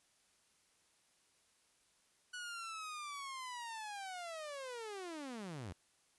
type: linear sweep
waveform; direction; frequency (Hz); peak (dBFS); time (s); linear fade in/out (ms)
sawtooth; down; 1480 to 77.78; -40; 2.33-5.73; 10
effects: white hiss -73 dBFS RMS until 6.18 s + resampled to 24000 Hz